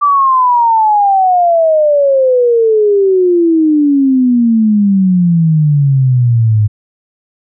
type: exponential sweep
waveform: sine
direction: down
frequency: 1174.7 to 103.83 Hz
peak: -6 dBFS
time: 0.01-6.68 s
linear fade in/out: 20 ms
effects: none